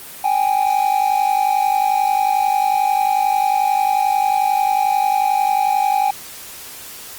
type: tone pair together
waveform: triangle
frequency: 777 / 828.2 Hz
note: G5 / G#5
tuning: -16 / -5 cents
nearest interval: minor second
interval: 111 cents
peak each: -15 dBFS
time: 0.24-6.11 s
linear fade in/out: 5 ms
effects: white hiss -35 dBFS RMS until 7.18 s + Opus 32 kbps